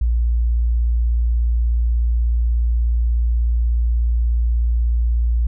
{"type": "tone", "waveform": "sine", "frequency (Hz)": 58.27, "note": "A#1", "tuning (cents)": 0, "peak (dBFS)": -14, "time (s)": [0.01, 5.47], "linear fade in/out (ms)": 5, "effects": []}